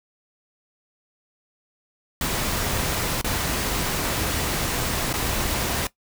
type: noise with dropouts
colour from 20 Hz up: pink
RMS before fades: -25 dBFS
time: 2.21-5.87 s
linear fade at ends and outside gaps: 2 ms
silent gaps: 3.214-3.244 / 5.129-5.138 s
effects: noise-tail reverb RT60 0.1 s tail -17 dB re dry